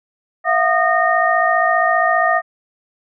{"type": "tone cluster", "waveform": "sine", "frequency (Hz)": [667, 722, 1227, 1843], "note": ["E5", "F#5", "D#6", "A#6"], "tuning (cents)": [20, -43, -25, -20], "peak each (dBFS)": -18, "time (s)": [0.44, 2.42], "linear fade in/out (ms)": 50, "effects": []}